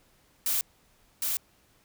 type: noise with echo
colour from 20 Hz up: blue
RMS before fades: -27 dBFS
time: 0.46-0.61 s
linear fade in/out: 2 ms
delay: 760 ms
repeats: 1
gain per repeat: -2 dB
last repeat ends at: 1.37 s
effects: pink hiss -64 dBFS RMS until 1.84 s